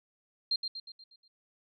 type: tone with echo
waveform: sine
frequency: 4186 Hz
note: C8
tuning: in tune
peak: -26 dBFS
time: 0.51-0.56 s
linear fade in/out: 5 ms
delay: 120 ms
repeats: 6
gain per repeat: -6 dB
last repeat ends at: 1.28 s
effects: none